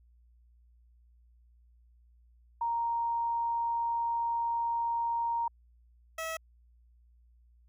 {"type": "tone pair in turn", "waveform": ["sine", "15% pulse"], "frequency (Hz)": [932.3, 647.4], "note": ["A#5", "E5"], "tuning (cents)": [0, -31], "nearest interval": "tritone", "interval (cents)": 631, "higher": "first", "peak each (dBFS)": -28, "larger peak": "neither", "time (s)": [[2.61, 5.48], [6.18, 6.37]], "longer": "first", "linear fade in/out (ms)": 5, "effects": ["added 59 Hz sine -59 dBFS peak until 7.68 s"]}